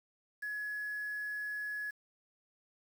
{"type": "tone with quantisation", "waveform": "sine", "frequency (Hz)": 1690, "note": "G#6", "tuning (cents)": 30, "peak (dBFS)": -36, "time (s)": [0.42, 1.91], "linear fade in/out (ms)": 10, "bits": 9, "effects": []}